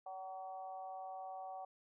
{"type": "harmonic tone with a mistuned harmonic", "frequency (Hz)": 189.2, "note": "F#3", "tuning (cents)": 39, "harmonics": [3, 4, 5, 6], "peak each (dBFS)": [-53, -45, -58, -57], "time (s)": [0.06, 1.65], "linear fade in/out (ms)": 5, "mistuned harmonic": 5, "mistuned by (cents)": -31, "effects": []}